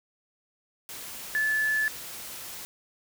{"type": "tone in noise", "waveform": "sine", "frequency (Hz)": 1733, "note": "A6", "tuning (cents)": -27, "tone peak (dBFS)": -23, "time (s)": [1.35, 1.88], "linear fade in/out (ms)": 0, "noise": "white", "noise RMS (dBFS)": -40, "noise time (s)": [0.89, 2.65], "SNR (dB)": 14, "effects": []}